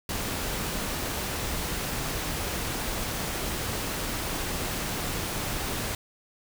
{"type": "noise", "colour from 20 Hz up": "pink", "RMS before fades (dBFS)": -31, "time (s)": [0.09, 5.95], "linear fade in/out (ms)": 2, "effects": []}